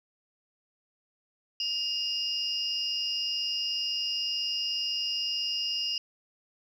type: tone cluster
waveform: sine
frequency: 2831 / 4991 / 5550 Hz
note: F7 / D#8 / F8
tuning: +23 / +5 / -12 cents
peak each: -31 / -31 / -37 dBFS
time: 1.6-5.98 s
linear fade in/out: 2 ms
effects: tanh soft clip ceiling -19 dBFS